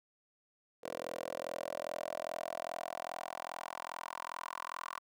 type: tone with high-pass filter sweep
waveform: 10% pulse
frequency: 42.45 Hz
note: F1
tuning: 48 cents flat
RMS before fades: -42 dBFS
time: 0.83-4.99 s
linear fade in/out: 10 ms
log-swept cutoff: 470 to 1100 Hz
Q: 4.6
effects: none